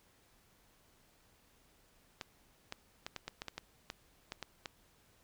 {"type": "clicks", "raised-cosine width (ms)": 0.2, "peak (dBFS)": -23, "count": 12, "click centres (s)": [2.212, 2.724, 3.065, 3.163, 3.28, 3.419, 3.483, 3.58, 3.901, 4.321, 4.427, 4.658], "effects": ["pink hiss -68 dBFS RMS until 5.23 s"]}